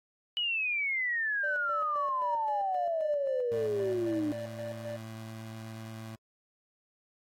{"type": "exponential sweep", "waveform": "sine", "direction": "down", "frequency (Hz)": [2964, 293.7], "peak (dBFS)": -28, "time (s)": [0.37, 4.32], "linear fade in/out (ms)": 0}
{"type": "tone with tremolo", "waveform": "triangle", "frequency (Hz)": 587.3, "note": "D5", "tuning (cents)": 0, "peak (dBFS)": -34, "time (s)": [1.43, 4.97], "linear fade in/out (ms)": 10, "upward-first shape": "square", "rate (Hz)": 3.8, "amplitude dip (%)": 60}
{"type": "tone with pitch glide", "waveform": "25% pulse", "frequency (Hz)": [110.1, 111.44], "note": ["A2", "A2"], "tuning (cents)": [2, 23], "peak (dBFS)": -37, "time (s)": [3.51, 6.16], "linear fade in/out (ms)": 10, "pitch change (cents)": 21, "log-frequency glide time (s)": [3.72, 4.62]}
{"effects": ["AAC 48 kbps"]}